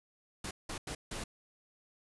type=noise bursts at uneven times; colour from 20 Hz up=pink; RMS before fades=-40 dBFS; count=4; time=0.44-0.51 / 0.69-0.78 / 0.87-0.95 / 1.11-1.24 s; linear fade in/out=5 ms; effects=resampled to 24000 Hz